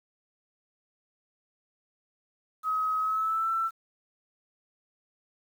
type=tone with pitch glide; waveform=sine; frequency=1272 to 1336 Hz; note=D#6 to E6; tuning=+38 to +23 cents; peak=-25 dBFS; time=2.63-3.71 s; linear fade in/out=50 ms; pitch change=+85 cents; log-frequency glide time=3-3.5 s; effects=9-bit